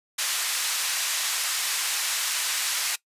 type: band-pass noise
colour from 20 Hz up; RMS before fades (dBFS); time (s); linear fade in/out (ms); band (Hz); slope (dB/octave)
white; -27; 0.18-2.96; 10; 1200 to 9000; 12
effects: noise-tail reverb RT60 0.1 s tail -20 dB re dry + resampled to 32000 Hz